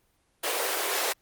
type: high-pass noise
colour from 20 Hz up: pink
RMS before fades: -28 dBFS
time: 0.43-1.13 s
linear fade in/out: 10 ms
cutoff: 370 Hz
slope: 48 dB/octave
effects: pink hiss -69 dBFS RMS until 1.21 s + Opus 24 kbps